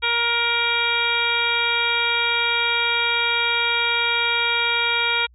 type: harmonic tone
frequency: 470.6 Hz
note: A#4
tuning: 16 cents sharp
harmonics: 1 / 2 / 3 / 4 / 5 / 6 / 7 / 8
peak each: -32 / -27 / -25 / -32 / -22 / -34 / -26 / -27 dBFS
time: 0.02-5.27 s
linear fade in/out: 20 ms
effects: added 60 Hz sine -49 dBFS peak until 5.34 s